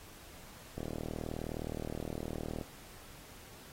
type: click train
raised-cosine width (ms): 2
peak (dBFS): -25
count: 73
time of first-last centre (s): 0.78-2.612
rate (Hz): 39.3
effects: pink hiss -54 dBFS RMS until 3.72 s + AAC 48 kbps